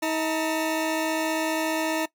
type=tone pair together; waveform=20% pulse; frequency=318.6 / 901 Hz; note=D#4 / A5; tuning=+41 / +41 cents; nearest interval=octave + tritone; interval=1800 cents; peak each=-20 / -26 dBFS; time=0.02-2.06 s; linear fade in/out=10 ms; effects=noise-tail reverb RT60 0.1 s tail -19 dB re dry